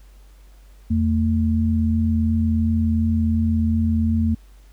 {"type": "tone pair together", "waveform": "sine", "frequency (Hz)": [84.02, 224.3], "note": ["E2", "A3"], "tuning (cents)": [34, 34], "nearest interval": "octave + perfect fourth", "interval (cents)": 1700, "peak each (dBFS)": -19, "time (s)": [0.9, 4.35], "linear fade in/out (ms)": 10, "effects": ["added 48 Hz sine -44 dBFS peak until 4.72 s", "pink hiss -58 dBFS RMS until 4.72 s"]}